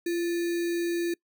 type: tone with sample-and-hold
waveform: sine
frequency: 342.2 Hz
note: F4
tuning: 35 cents flat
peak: -25 dBFS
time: 0.06-1.14 s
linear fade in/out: 5 ms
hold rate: 2100 Hz
effects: noise-tail reverb RT60 0.1 s tail -24 dB re dry